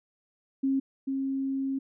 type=tone pair in turn; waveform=sine; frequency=270 / 270 Hz; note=C#4 / C#4; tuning=-45 / -45 cents; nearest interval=unison; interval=0 cents; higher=neither; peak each=-23 / -27 dBFS; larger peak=first; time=0.63-0.8 / 1.07-1.79 s; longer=second; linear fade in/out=10 ms; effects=none